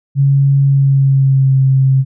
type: tone with pitch glide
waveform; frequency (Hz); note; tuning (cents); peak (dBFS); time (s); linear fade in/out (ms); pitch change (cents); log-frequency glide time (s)
sine; 138.59 to 133.56; C#3 to C3; 0 to +36; -7; 0.15-2.05; 50; -64; 0.64-1.58
effects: none